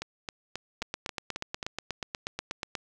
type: two click trains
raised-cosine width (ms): 0.2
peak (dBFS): -15 / -17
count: 17 / 7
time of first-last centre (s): 0.82-2.752 / 0.02-1.629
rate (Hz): 8.28 / 3.73
effects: none